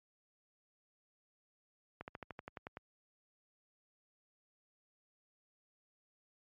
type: slowing click train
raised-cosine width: 0.5 ms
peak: -29 dBFS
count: 10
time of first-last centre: 2.01-2.771 s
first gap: 69 ms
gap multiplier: 1.05
effects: high-pass 60 Hz 12 dB/octave + MP3 64 kbps